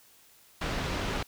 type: low-pass noise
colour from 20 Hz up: pink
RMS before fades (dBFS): -32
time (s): 0.61-1.23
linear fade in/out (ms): 5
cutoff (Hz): 4100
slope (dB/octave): 12
effects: white hiss -59 dBFS RMS until 1.27 s